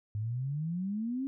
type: exponential sweep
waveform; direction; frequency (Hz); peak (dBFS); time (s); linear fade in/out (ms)
sine; up; 102.4 to 277.2; -31; 0.15-1.27; 0
effects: none